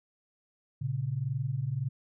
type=tone pair together; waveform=sine; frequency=116.3 / 138.01 Hz; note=A#2 / C#3; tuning=-4 / -7 cents; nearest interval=minor third; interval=297 cents; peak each=-33 / -31 dBFS; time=0.81-1.89 s; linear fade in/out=10 ms; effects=none